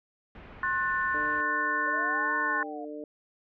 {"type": "low-pass noise", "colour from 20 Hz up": "pink", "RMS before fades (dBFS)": -48, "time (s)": [0.35, 1.41], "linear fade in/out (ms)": 2, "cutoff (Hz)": 2600, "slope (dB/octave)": 24}
{"type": "chord", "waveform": "sine", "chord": "F# diminished", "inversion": "second", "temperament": "just", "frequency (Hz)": [1065.6, 1480, 1776], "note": ["C6", "F#6", "A6"], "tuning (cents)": [31, 0, 16], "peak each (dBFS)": -30, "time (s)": [0.63, 2.63], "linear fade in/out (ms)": 2}
{"type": "harmonic tone", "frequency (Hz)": 149.7, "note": "D3", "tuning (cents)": 33, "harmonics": [2, 3, 4], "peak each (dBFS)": [-39, -41, -42], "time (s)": [1.14, 3.04], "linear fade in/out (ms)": 2}
{"type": "linear two-way sweep", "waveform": "sine", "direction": "up then down", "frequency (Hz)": [554.4, 940, 698], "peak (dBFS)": -39, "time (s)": [1.86, 2.85], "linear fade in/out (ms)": 5, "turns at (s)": 2.35}
{"effects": []}